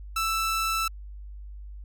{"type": "tone", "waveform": "sawtooth", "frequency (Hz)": 1323, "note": "E6", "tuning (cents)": 6, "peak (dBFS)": -21, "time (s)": [0.16, 0.88], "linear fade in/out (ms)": 5, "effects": ["added 50 Hz sine -38 dBFS peak until 1.84 s"]}